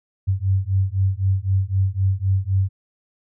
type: beating tone pair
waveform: sine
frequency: 94.2 / 98.1 Hz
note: F#2 / G2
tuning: +32 / +2 cents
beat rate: 3.9 Hz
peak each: -20 dBFS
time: 0.27-2.69 s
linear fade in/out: 20 ms
effects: none